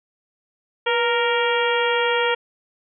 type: harmonic tone with a mistuned harmonic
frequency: 466.2 Hz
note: A#4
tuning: in tune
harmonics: 1 / 2 / 3 / 4 / 5 / 6 / 7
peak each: -21 / -24 / -26 / -27 / -28 / -29 / -29 dBFS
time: 0.86-2.35 s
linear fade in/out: 10 ms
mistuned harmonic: 1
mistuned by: +59 cents
effects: none